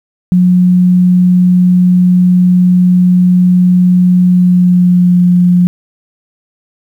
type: tone with pitch glide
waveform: sine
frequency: 180.4 to 177.92 Hz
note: F#3 to F3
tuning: -44 to +32 cents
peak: -4 dBFS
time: 0.32-5.67 s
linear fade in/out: 0 ms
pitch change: -24 cents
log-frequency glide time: 4.26-5.2 s
effects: 7-bit